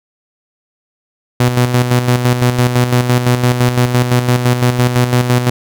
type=tone with tremolo; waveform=sawtooth; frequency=123.47 Hz; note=B2; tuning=in tune; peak=-4 dBFS; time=1.4-5.5 s; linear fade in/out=5 ms; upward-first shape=square; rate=5.9 Hz; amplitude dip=55%; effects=none